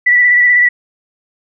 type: tone with vibrato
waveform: sine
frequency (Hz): 1961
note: B6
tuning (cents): -13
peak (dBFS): -6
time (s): 0.06-0.69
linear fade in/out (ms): 10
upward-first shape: square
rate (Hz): 16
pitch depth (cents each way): 19
effects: none